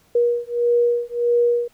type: beating tone pair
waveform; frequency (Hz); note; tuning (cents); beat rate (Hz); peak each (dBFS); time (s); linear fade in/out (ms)
sine; 476.9 / 478.5; A#4 / A#4; +39 / +45; 1.6; -19; 0.15-1.68; 5
effects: pink hiss -58 dBFS RMS until 1.73 s